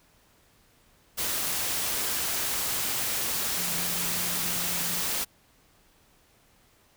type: tone in noise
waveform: sine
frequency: 174.61 Hz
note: F3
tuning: in tune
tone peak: -40 dBFS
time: 3.56-5.02 s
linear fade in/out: 20 ms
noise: white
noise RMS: -29 dBFS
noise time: 1.17-5.25 s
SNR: -14 dB
effects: pink hiss -62 dBFS RMS until 6.96 s